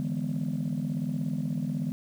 sine chord, E dominant seventh, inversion third, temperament just, 148.33 / 164.81 / 206 / 247.2 Hz, D3 / E3 / G#3 / B3, +18 / 0 / -14 / +2 cents, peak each -32 dBFS, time 0-1.92 s, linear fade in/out 0 ms, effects tanh soft clip ceiling -22 dBFS + 9-bit

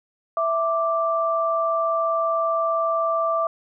sine tone pair together, 659.3 / 1174.7 Hz, E5 / D6, 0 / 0 cents, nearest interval minor seventh, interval 1000 cents, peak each -22 dBFS, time 0.37-3.47 s, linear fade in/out 2 ms, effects none

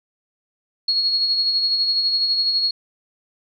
sine tone with tremolo, 4319 Hz, C#8, 46 cents flat, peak -15 dBFS, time 0.88-2.71 s, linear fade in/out 5 ms, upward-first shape sine, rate 12 Hz, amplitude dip 40%, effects none

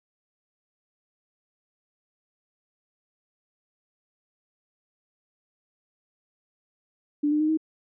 sine tone with pitch steps, 293.7 / 300.9 / 308.3 / 315.9 Hz, D4 / D4 / D#4 / D#4, 0 / +42 / -16 / +26 cents, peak -20 dBFS, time 7.23-7.574 s, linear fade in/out 10 ms, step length 86 ms, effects none

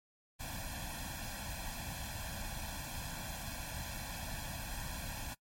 pink noise with comb filter, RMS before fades -42 dBFS, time 0.39-5.35 s, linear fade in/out 20 ms, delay 1.2 ms, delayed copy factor +0.95, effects noise-tail reverb RT60 0.1 s tail -22 dB re dry + MP3 64 kbps

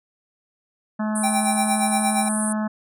harmonic tone, 214.6 Hz, A3, 43 cents flat, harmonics 1 / 3 / 4 / 5 / 6 / 7 / 8, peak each -22 / -32 / -34 / -36 / -38 / -39 / -40 dBFS, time 0.99-2.68 s, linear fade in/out 10 ms
pink band-pass noise, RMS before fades -28 dBFS, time 1.15-2.53 s, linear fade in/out 10 ms, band 8800 to 10000 Hz, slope 96 dB/octave
square tone with tremolo, 784 Hz, G5, in tune, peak -20 dBFS, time 1.23-2.29 s, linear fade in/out 10 ms, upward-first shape sine, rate 8.6 Hz, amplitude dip 75%
effects none

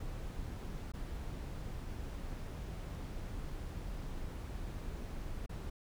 brown noise with dropouts, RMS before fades -42 dBFS, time 0-5.7 s, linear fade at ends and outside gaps 5 ms, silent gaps 0.92-0.936 / 5.462-5.493 s, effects none

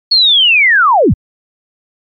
sine linear sweep, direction down, 4400 to 41 Hz, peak -5 dBFS, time 0.11-1.14 s, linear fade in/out 10 ms, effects MP3 64 kbps

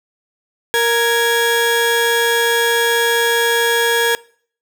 30% pulse tone pair together, 466.2 / 1661.2 Hz, A#4 / G#6, 0 / 0 cents, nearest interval octave + minor seventh, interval 2200 cents, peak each -13 dBFS, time 0.74-4.15 s, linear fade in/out 0 ms, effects noise-tail reverb RT60 0.5 s tail -22 dB re dry

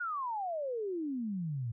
sine exponential sweep, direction down, 1478 to 110 Hz, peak -33 dBFS, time 0-1.72 s, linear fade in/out 10 ms, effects none

